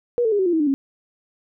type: tone with pitch steps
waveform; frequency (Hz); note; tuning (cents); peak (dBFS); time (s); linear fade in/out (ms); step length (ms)
sine; 481.3 / 443.9 / 409.4 / 377.6 / 348.3 / 321.2 / 296.3 / 273.3; B4 / A4 / G#4 / F#4 / F4 / E4 / D4 / C#4; -45 / +15 / -25 / +35 / -5 / -45 / +15 / -24; -16; 0.18-0.74; 0; 70
effects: none